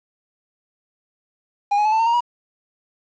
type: tone with pitch steps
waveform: triangle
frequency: 814 / 836.9 / 860.4 / 884.6 / 909.5 / 935 / 961.3 Hz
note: G#5 / G#5 / A5 / A5 / A#5 / A#5 / B5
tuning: -35 / +13 / -39 / +9 / -43 / +5 / -47 cents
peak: -13 dBFS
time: 1.71-2.207 s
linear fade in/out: 10 ms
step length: 71 ms
effects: resampled to 16000 Hz + 8-bit